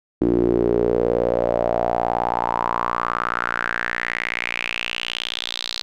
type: tone with band-pass filter sweep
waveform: sawtooth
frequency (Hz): 59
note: A#1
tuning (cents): +22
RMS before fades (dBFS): -22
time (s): 0.21-5.82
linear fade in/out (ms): 0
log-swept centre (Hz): 320 to 4200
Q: 5.1
effects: none